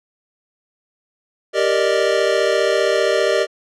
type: chord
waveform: square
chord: Eb major seventh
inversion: first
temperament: equal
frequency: 392 / 466.2 / 587.3 / 622.3 Hz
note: G4 / Bb4 / D5 / Eb5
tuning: 0 / 0 / 0 / 0 cents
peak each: -21 dBFS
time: 1.53-3.47 s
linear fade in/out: 50 ms
effects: low-pass 6000 Hz 12 dB/octave